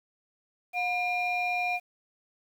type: tone pair together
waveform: sine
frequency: 717 / 2405 Hz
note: F5 / D7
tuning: +45 / +41 cents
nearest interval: octave + major sixth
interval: 2096 cents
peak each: -27 dBFS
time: 0.73-1.8 s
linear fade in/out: 50 ms
effects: tanh soft clip ceiling -23 dBFS + 9-bit